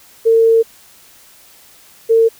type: tone pair in turn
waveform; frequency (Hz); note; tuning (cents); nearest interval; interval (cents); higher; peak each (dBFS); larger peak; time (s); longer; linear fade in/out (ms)
sine; 453.5 / 453.5; A#4 / A#4; -48 / -48; unison; 0; neither; -7; neither; 0.25-0.63 / 2.09-2.29; first; 20
effects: white hiss -45 dBFS RMS until 2.39 s